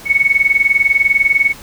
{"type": "tone with tremolo", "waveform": "sine", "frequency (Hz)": 2217, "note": "C#7", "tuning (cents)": 0, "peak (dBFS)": -6, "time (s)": [0.05, 1.54], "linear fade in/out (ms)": 50, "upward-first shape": "sine", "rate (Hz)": 20, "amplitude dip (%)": 85, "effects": ["pink hiss -36 dBFS RMS until 1.62 s"]}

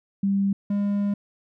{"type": "tone pair in turn", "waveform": ["sine", "triangle"], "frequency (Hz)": [197.4, 202.6], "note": ["G3", "G#3"], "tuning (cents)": [12, -43], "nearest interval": "unison", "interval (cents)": 45, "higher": "second", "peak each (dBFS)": -19, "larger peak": "neither", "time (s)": [[0.23, 0.53], [0.7, 1.14]], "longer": "second", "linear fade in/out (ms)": 5, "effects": []}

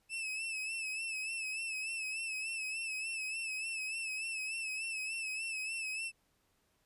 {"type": "tone with vibrato", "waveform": "40% pulse", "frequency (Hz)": 2616, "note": "E7", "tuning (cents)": -14, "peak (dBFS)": -36, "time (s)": [0.09, 6.12], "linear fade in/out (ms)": 50, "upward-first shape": "sine", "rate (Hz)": 3.4, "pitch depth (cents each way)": 60, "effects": ["pink hiss -75 dBFS RMS until 6.85 s", "resampled to 32000 Hz"]}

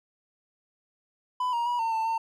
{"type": "tone with pitch steps", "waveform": "triangle", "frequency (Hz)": [1000, 942, 968, 907, 891, 905], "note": ["B5", "A#5", "B5", "A#5", "A5", "A5"], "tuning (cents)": [21, 18, -35, -48, 22, 48], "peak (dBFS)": -23, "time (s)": [1.4, 2.18], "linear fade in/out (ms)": 5, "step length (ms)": 130, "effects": []}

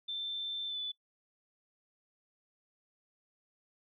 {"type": "tone with pitch glide", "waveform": "sine", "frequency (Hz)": [3552, 3483], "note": ["A7", "A7"], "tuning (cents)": [16, -18], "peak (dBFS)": -35, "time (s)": [0.08, 0.92], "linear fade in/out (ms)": 10, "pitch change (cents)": -34, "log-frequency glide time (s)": [0.67, 0.79], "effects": ["noise-tail reverb RT60 0.1 s tail -21 dB re dry"]}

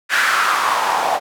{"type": "noise with band-pass filter sweep", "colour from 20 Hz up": "white", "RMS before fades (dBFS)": -17, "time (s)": [0.09, 1.2], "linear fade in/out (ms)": 50, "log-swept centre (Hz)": [1700, 730], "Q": 3.6, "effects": []}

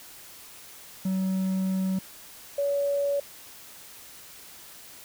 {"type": "tone pair in turn", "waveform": ["triangle", "sine"], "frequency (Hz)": [189, 566], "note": ["F#3", "C#5"], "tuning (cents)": [37, 36], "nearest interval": "octave + perfect fifth", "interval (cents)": 1899, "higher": "second", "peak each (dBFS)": [-22, -23], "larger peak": "first", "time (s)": [[1.05, 1.99], [2.58, 3.2]], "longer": "first", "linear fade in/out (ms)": 5, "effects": ["white hiss -47 dBFS RMS until 5.04 s"]}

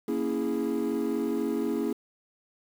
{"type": "chord", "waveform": "triangle", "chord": "A# half-diminished seventh", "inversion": "none", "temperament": "equal", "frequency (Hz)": [233.1, 277.2, 329.6, 415.3], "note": ["A#3", "C#4", "E4", "G#4"], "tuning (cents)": [0, 0, 0, 0], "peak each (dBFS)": -29, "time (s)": [0.08, 1.93], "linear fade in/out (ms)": 5, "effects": ["tanh soft clip ceiling -18 dBFS", "8-bit"]}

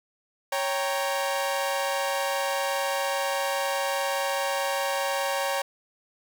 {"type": "chord", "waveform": "sawtooth", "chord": "G diminished", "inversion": "second", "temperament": "equal", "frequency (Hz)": [554.4, 784, 932.3], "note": ["Db5", "G5", "Bb5"], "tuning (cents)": [0, 0, 0], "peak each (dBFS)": [-24, -27, -28], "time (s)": [0.52, 5.62], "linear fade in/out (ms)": 5, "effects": []}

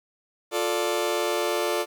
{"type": "chord", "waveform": "sawtooth", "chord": "D minor", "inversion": "first", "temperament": "just", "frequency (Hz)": [352.4, 440.5, 587.3], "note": ["F4", "A4", "D5"], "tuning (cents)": [16, 2, 0], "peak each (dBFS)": -24, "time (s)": [0.51, 1.86], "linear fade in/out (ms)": 50, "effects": ["9-bit"]}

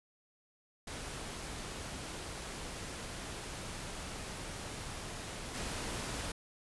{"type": "noise with level steps", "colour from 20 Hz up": "pink", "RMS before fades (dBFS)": [-43, -39], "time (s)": [0.87, 6.32], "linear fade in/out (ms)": 5, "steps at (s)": 5.54, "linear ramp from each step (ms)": 10, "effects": ["resampled to 24000 Hz"]}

